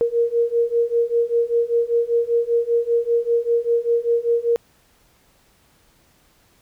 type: beating tone pair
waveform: sine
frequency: 466.2 / 471.3 Hz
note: A#4 / A#4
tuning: 0 / +19 cents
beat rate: 5.1 Hz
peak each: -20 / -19 dBFS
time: 0.01-4.56 s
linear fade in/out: 0 ms
effects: pink hiss -58 dBFS RMS until 6.61 s